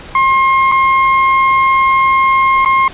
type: tone with dropouts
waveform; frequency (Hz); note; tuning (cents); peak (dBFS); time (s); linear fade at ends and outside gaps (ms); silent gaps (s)
35% pulse; 1068; C6; +35; -6; 0.15-2.88; 2; 0.716-0.72 / 2.649-2.658
effects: pink hiss -32 dBFS RMS until 2.93 s + resampled to 8000 Hz